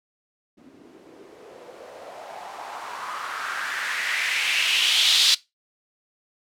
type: noise with low-pass filter sweep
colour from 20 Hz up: violet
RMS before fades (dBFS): -26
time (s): 0.57-5.35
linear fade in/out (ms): 10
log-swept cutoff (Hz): 260 to 4000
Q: 3.3
effects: noise-tail reverb RT60 0.2 s tail -19 dB re dry